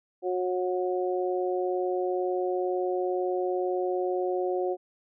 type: harmonic tone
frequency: 182.2 Hz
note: F#3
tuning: 26 cents flat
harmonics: 2 / 3 / 4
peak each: -27 / -32 / -33 dBFS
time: 0.22-4.77 s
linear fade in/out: 50 ms
effects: none